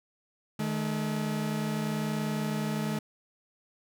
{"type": "tone pair together", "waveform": "40% pulse", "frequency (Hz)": [153.66, 214.5], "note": ["D#3", "A3"], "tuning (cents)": [-21, -44], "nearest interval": "tritone", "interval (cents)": 577, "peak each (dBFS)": [-32, -30], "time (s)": [0.59, 2.99], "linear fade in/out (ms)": 5, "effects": []}